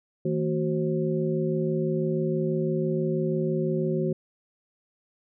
sine tone cluster, 160.3 / 226.4 / 371.3 / 531 Hz, E3 / A3 / F#4 / C5, -48 / +50 / +6 / +25 cents, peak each -27 / -31 / -27 / -33 dBFS, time 0.25-4.13 s, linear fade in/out 5 ms, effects none

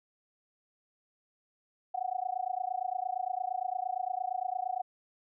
sine tone with amplitude modulation, 740 Hz, F#5, in tune, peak -27 dBFS, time 1.94-4.82 s, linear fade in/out 10 ms, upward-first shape sine, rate 28.7 Hz, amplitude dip 100%, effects none

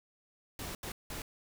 pink noise bursts at uneven times, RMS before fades -41 dBFS, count 3, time 0.59-0.75 / 0.83-0.92 / 1.1-1.22 s, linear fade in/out 2 ms, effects none

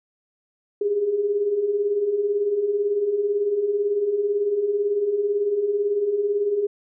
sine beating tone pair, 393 / 411 Hz, G4 / G#4, +4 / -18 cents, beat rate 18 Hz, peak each -28 / -20 dBFS, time 0.81-6.67 s, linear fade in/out 5 ms, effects none

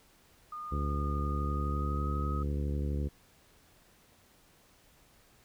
sine tone with pitch glide, 1222 to 1264.4 Hz, D#6 to D#6, -32 to +27 cents, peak -38 dBFS, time 0.52-2.43 s, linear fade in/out 5 ms, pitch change +59 cents, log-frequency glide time 1.21-2.11 s
harmonic tone, 72 Hz, D2, 34 cents flat, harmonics 1 / 2 / 3 / 4 / 5 / 6 / 7, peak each -31 / -37 / -41 / -43 / -45 / -47 / -48 dBFS, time 0.71-3.09 s, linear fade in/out 20 ms
effects pink hiss -63 dBFS RMS until 5.44 s

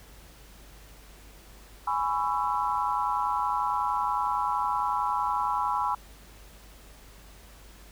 sine chord, C# minor seventh, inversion second, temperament just, 831.5 / 997.9 / 1108.7 / 1330.5 Hz, G#5 / B5 / C#6 / E6, +2 / +18 / 0 / +16 cents, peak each -30 / -28 / -32 / -33 dBFS, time 1.87-5.95 s, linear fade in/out 5 ms, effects added 50 Hz sine -50 dBFS peak until 7.91 s + pink hiss -53 dBFS RMS until 7.91 s

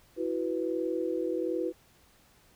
sine chord, E suspended second, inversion none, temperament just, 329.6 / 370.8 / 494.4 Hz, E4 / F#4 / B4, 0 / +4 / +2 cents, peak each -32 / -33 / -33 dBFS, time 0.16-1.73 s, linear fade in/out 50 ms, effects pink hiss -62 dBFS RMS until 2.55 s

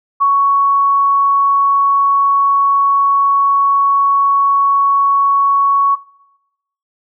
sine tone, 1114 Hz, C#6, 8 cents sharp, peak -8 dBFS, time 0.2-5.96 s, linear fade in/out 20 ms, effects noise-tail reverb RT60 0.9 s tail -20 dB re dry

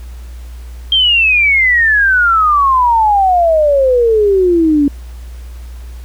sine exponential sweep, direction down, 3207 to 279.5 Hz, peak -7 dBFS, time 0.92-4.88 s, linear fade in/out 2 ms, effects added 60 Hz sine -26 dBFS peak until 6.04 s + pink hiss -44 dBFS RMS until 6.04 s

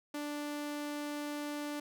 sawtooth tone, 293.7 Hz, D4, in tune, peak -33 dBFS, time 0.14-1.8 s, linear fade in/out 5 ms, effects none

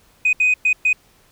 sine tone bursts at uneven times, 2500 Hz, D#7, 8 cents sharp, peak -11 dBFS, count 4, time 0.25-0.33 / 0.4-0.54 / 0.65-0.73 / 0.85-0.93 s, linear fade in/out 5 ms, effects tanh soft clip ceiling -10 dBFS + pink hiss -55 dBFS RMS until 1.31 s

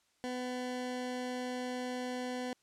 20% pulse tone, 250.5 Hz, B3, 25 cents sharp, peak -31 dBFS, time 0.24-2.53 s, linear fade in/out 0 ms, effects white hiss -73 dBFS RMS until 2.62 s + low-pass 8000 Hz 12 dB/octave

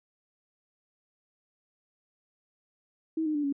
sine tone with pitch steps, 320.5 / 306.6 / 293.2 / 280.5 Hz, E4 / D#4 / D4 / C#4, -49 / -25 / -3 / +21 cents, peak -26 dBFS, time 3.17-3.526 s, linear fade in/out 5 ms, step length 89 ms, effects none

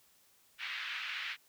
pink band-pass noise, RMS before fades -40 dBFS, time 0.58-1.37 s, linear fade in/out 50 ms, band 1600 to 3400 Hz, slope 24 dB/octave, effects white hiss -67 dBFS RMS until 1.48 s

